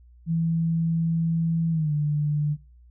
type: tone with pitch glide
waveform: sine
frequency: 164.81 to 148.54 Hz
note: E3 to D3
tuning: 0 to +20 cents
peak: -21 dBFS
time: 0.26-2.57 s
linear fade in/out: 50 ms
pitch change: -180 cents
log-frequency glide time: 1.71-1.92 s
effects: noise-tail reverb RT60 0.4 s tail -23 dB re dry + added 60 Hz sine -49 dBFS peak until 2.9 s